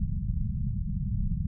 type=low-pass noise; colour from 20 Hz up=pink; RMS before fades=-29 dBFS; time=0-1.47 s; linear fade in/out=5 ms; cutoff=210 Hz; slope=96 dB/octave; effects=none